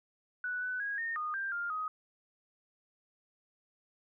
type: tone with pitch steps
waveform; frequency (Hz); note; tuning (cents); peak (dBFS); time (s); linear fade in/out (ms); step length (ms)
sine; 1481 / 1499 / 1646 / 1834 / 1229 / 1584 / 1402 / 1256; F#6 / F#6 / G#6 / A#6 / D#6 / G6 / F6 / D#6; +1 / +22 / -16 / -29 / -22 / +18 / +6 / +16; -33; 0.44-1.88; 2; 180
effects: none